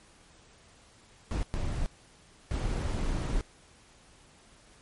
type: noise bursts at uneven times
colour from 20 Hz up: brown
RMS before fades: -30 dBFS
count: 3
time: 1.31-1.43 / 1.54-1.86 / 2.51-3.41 s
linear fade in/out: 0 ms
effects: pink hiss -58 dBFS RMS until 4.81 s + MP3 48 kbps